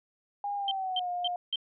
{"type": "tone with pitch glide", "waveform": "sine", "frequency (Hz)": [812, 711], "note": ["G#5", "F5"], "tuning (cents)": [-39, 31], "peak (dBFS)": -30, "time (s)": [0.44, 1.36], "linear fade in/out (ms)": 2, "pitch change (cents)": -230, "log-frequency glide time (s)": [0.56, 1.1]}
{"type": "tone bursts", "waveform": "sine", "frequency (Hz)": 3136, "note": "G7", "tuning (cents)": 0, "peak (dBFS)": -27, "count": 4, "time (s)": [0.68, 1.558], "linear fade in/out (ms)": 2, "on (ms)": 32, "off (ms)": 250}
{"effects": []}